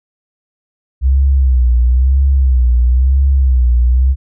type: tone with vibrato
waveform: sine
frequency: 64.1 Hz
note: C2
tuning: 35 cents flat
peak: -7 dBFS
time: 1.01-4.16 s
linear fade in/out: 50 ms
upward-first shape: sine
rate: 1 Hz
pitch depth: 110 cents each way
effects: none

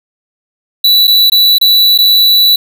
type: tone with dropouts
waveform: square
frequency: 3951 Hz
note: B7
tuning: in tune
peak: -5 dBFS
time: 0.84-2.56 s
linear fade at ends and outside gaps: 5 ms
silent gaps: 1.072-1.077 / 1.299-1.319 / 1.584-1.612 / 1.978-1.986 s
effects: none

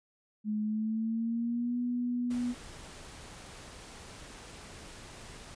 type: tone with pitch glide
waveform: sine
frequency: 212.5 to 244.1 Hz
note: G#3 to B3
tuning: +40 to -20 cents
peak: -29 dBFS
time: 0.44-2.55 s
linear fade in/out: 50 ms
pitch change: +240 cents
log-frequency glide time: 0.62-1.78 s
type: noise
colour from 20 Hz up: pink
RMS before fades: -48 dBFS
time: 2.3-5.55 s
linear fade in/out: 10 ms
effects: resampled to 22050 Hz

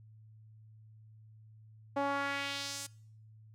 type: tone with band-pass filter sweep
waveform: sawtooth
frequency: 280 Hz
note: C#4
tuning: 18 cents sharp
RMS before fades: -36 dBFS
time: 1.96-2.87 s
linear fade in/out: 10 ms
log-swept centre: 700 to 8600 Hz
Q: 1.5
effects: noise-tail reverb RT60 0.6 s tail -22 dB re dry + added 109 Hz sine -54 dBFS peak until 3.54 s

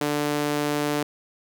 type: tone with high-pass filter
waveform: sawtooth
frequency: 147.3 Hz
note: D3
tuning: 6 cents sharp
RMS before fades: -25 dBFS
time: 0.01-1.03 s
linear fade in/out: 2 ms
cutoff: 310 Hz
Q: 1.2
effects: none

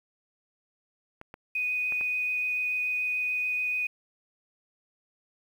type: clicks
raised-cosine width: 0.5 ms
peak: -27 dBFS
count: 4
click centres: 1.214 / 1.341 / 1.923 / 2.011 s
type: tone with vibrato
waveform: sine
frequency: 2489 Hz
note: D#7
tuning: in tune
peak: -26 dBFS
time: 1.55-3.87 s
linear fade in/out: 5 ms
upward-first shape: sine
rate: 6.9 Hz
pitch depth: 8 cents each way
effects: 9-bit

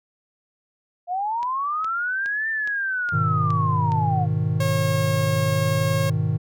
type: linear two-way sweep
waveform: sine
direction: up then down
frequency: 690 to 1797 to 699 Hz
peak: -22 dBFS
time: 1.07-4.27 s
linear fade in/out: 50 ms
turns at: 2.49 s
type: click train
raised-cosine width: 0.2 ms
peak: -21 dBFS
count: 7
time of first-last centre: 1.43-3.92 s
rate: 2.41 Hz
type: chord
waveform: triangle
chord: G# minor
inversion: none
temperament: just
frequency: 103.83 / 124.59 / 155.74 Hz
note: G#2 / B2 / D#3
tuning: 0 / +16 / +2 cents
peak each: -22 / -24 / -21 dBFS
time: 3.12-6.38 s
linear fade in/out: 20 ms
type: tone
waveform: sawtooth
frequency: 543 Hz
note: C#5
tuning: 36 cents flat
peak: -20 dBFS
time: 4.6-6.1 s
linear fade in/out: 5 ms
effects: none

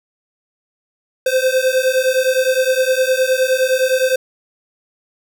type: beating tone pair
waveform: square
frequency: 513 / 522.7 Hz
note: C5 / C5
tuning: -34 / -2 cents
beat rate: 9.7 Hz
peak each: -17 dBFS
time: 1.26-4.16 s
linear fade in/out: 5 ms
effects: none

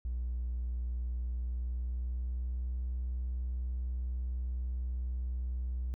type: tone with pitch glide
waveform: triangle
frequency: 60.6 to 62.09 Hz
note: B1 to B1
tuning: -32 to +10 cents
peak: -29 dBFS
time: 0.05-5.94 s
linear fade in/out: 0 ms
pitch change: +42 cents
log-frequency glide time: 1.24-2.77 s
effects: tanh soft clip ceiling -29 dBFS

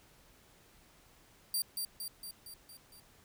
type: tone with echo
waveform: 10% pulse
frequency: 4705 Hz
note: D8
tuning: 2 cents sharp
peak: -24 dBFS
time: 1.54-1.62 s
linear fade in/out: 2 ms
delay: 230 ms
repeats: 6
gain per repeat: -4 dB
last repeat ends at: 3 s
effects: pink hiss -63 dBFS RMS until 3.24 s

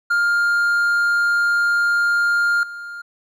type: tone with level steps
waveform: triangle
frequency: 1405 Hz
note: F6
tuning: 10 cents sharp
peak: -13 / -28 dBFS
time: 0.1-3.02 s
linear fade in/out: 10 ms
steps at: 2.63 s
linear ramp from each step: 2 ms
effects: none

